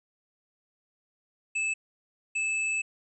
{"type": "tone bursts at uneven times", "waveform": "square", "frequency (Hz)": 2618, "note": "E7", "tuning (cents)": -13, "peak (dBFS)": -27, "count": 2, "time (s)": [[1.55, 1.74], [2.35, 2.82]], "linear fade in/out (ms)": 10, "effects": ["resampled to 22050 Hz"]}